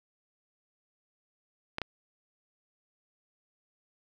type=clicks; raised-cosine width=0.3 ms; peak=-16 dBFS; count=2; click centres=1.784 / 1.817 s; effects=none